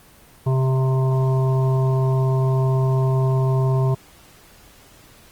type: harmonic tone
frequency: 131.5 Hz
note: C3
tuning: 9 cents sharp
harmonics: 1 / 3 / 5 / 7 / 8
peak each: -16 / -26 / -30 / -33 / -34 dBFS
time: 0.46-3.95 s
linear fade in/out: 10 ms
effects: pink hiss -49 dBFS RMS until 5.31 s + Opus 24 kbps